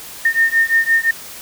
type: beating tone pair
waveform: sine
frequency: 1821 / 1826.8 Hz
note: A#6 / A#6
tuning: -41 / -36 cents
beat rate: 5.8 Hz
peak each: -15 dBFS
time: 0.25-1.11 s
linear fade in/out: 5 ms
effects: white hiss -34 dBFS RMS until 1.41 s